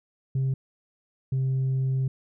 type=tone pair in turn; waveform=sine; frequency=133.1 / 132.1 Hz; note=C3 / C3; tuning=+30 / +17 cents; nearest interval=unison; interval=13 cents; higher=first; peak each=-20 dBFS; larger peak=neither; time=0.35-0.54 / 1.32-2.08 s; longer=second; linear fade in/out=5 ms; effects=tanh soft clip ceiling -21 dBFS